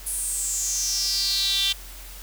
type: tone with high-pass filter sweep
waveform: sawtooth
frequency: 392 Hz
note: G4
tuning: in tune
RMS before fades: -25 dBFS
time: 0.06-1.73 s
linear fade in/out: 10 ms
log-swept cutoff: 10000 to 3300 Hz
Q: 6.7
effects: added 45 Hz sine -40 dBFS peak until 2.22 s + white hiss -43 dBFS RMS until 2.22 s